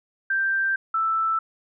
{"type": "tone pair in turn", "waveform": "sine", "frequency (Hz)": [1573, 1322.7], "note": ["G6", "E6"], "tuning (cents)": [6, 5], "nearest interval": "minor third", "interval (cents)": 301, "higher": "first", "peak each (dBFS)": -20, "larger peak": "neither", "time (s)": [[0.3, 0.76], [0.94, 1.39]], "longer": "first", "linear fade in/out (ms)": 5, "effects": []}